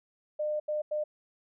sine tone bursts at uneven times, 604 Hz, D5, 48 cents sharp, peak -28 dBFS, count 3, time 0.39-0.6 / 0.68-0.82 / 0.91-1.04 s, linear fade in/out 10 ms, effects none

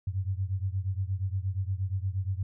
sine beating tone pair, 92.5 / 101 Hz, F#2 / G#2, 0 / -48 cents, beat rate 8.5 Hz, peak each -30 / -32 dBFS, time 0.07-2.43 s, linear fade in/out 5 ms, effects none

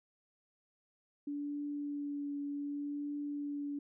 sine tone with vibrato, 288.1 Hz, D4, 33 cents flat, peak -36 dBFS, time 1.27-3.79 s, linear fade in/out 5 ms, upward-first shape triangle, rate 0.66 Hz, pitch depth 16 cents each way, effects none

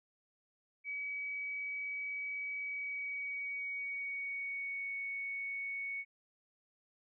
sine tone with pitch glide, 2274 to 2223 Hz, C#7 to C#7, +44 to +4 cents, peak -37 dBFS, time 0.84-6.05 s, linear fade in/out 50 ms, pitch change -40 cents, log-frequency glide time 2.59-4.95 s, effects none

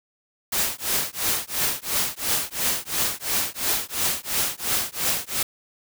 white noise with tremolo, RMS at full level -21 dBFS, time 0.52-5.43 s, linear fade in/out 5 ms, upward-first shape triangle, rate 2.9 Hz, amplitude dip 100%, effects none

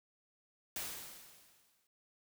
white noise with exponential decay, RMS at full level -39 dBFS, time 0.76-1.87 s, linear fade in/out 2 ms, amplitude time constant 240 ms, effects none

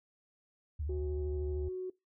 sine tone with vibrato, 74.3 Hz, D2, 21 cents sharp, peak -33 dBFS, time 0.79-1.69 s, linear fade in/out 10 ms, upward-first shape square, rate 13 Hz, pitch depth 87 cents each way
sine tone, 370 Hz, F#4, in tune, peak -35 dBFS, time 0.89-1.9 s, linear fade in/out 5 ms
effects noise-tail reverb RT60 0.2 s tail -22 dB re dry + tanh soft clip ceiling -27 dBFS

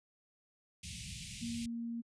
pink band-stop noise, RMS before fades -44 dBFS, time 0.83-1.66 s, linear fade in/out 5 ms, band 200 to 2300 Hz, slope 48 dB/octave
sine tone, 233.1 Hz, A#3, in tune, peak -37 dBFS, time 1.41-2.02 s, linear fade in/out 20 ms
effects high-pass 60 Hz 12 dB/octave + resampled to 22050 Hz

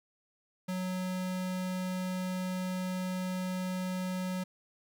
square tone, 184.3 Hz, F#3, 7 cents flat, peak -33 dBFS, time 0.68-4.44 s, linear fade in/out 10 ms, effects 12-bit

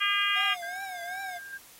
harmonic tone, 404.5 Hz, G#4, 46 cents flat, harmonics 3 / 4 / 5 / 6 / 7 / 8, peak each -31 / -31 / -31 / -31 / -31 / -31 dBFS, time 0-0.55 s, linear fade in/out 20 ms
square tone with vibrato, 731 Hz, F#5, 21 cents flat, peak -38 dBFS, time 0.35-1.39 s, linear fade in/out 20 ms, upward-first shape triangle, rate 2.6 Hz, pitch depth 130 cents each way
sine tone with tremolo, 1600 Hz, G6, 35 cents sharp, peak -36 dBFS, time 0.62-1.58 s, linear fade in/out 10 ms, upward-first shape square, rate 2.2 Hz, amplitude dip 40%
effects white hiss -53 dBFS RMS until 1.79 s + AAC 48 kbps

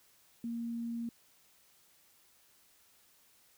sine tone, 233.1 Hz, A#3, in tune, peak -35 dBFS, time 0.44-1.09 s, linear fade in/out 2 ms, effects white hiss -66 dBFS RMS until 3.57 s

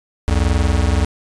square tone pair together, 64.03 / 85.4 Hz, C2 / F2, -37 / -38 cents, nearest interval perfect fourth, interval 499 cents, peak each -17 dBFS, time 0.28-1.05 s, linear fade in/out 0 ms, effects resampled to 22050 Hz

